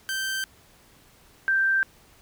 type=tone pair in turn; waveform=sawtooth / sine; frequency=1558 / 1568.8 Hz; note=G6 / G6; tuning=-11 / +1 cents; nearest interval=unison; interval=12 cents; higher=second; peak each=-23 / -19 dBFS; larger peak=second; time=0.09-0.44 / 1.48-1.83 s; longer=neither; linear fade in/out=0 ms; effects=pink hiss -56 dBFS RMS until 2.21 s